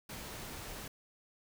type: noise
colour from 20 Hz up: pink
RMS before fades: -45 dBFS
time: 0.09-0.88 s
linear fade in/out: 5 ms
effects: none